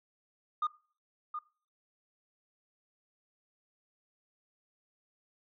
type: tone with echo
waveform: sine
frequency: 1220 Hz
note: D#6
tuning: 34 cents flat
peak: -26 dBFS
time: 0.62-0.67 s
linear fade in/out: 5 ms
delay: 720 ms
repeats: 1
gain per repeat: -9 dB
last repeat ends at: 1.39 s
effects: noise-tail reverb RT60 0.4 s tail -20 dB re dry + tanh soft clip ceiling -26 dBFS